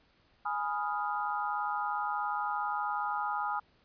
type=chord; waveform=sine; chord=F half-diminished seventh; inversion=first; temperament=equal; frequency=830.6 / 987.8 / 1244.5 / 1396.9 Hz; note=Ab5 / Cb6 / Eb6 / F6; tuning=0 / 0 / 0 / 0 cents; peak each=-34 / -38 / -35 / -39 dBFS; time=0.45-3.6 s; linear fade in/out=10 ms; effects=pink hiss -67 dBFS RMS until 3.84 s + resampled to 11025 Hz